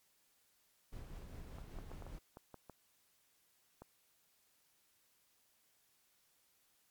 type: noise with tremolo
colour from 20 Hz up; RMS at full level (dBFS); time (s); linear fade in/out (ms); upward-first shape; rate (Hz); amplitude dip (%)
brown; -48; 0.92-2.19; 10; triangle; 5.1; 35
type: clicks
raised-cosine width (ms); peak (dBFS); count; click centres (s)
1; -37; 9; 1.585 / 1.787 / 1.916 / 2.023 / 2.066 / 2.371 / 2.543 / 2.697 / 3.82
effects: white hiss -74 dBFS RMS until 6.9 s + MP3 96 kbps